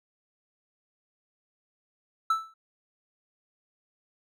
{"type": "tone with exponential decay", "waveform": "triangle", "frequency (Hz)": 1318.5, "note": "E6", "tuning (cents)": 0, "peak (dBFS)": -17, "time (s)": [2.3, 2.54], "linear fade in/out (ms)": 5, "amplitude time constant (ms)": 51, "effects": []}